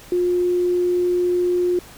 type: tone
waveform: sine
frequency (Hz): 356.2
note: F4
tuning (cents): +34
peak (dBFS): -16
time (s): 0.12-1.79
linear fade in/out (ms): 2
effects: pink hiss -43 dBFS RMS until 1.97 s